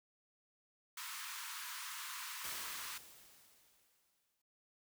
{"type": "high-pass noise", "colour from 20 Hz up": "pink", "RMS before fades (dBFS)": -46, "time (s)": [0.97, 2.98], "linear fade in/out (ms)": 5, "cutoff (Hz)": 940, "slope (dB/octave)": 96}
{"type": "noise with exponential decay", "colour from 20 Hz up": "white", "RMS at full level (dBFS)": -45, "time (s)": [2.44, 4.42], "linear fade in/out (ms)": 5, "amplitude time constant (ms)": 430}
{"effects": []}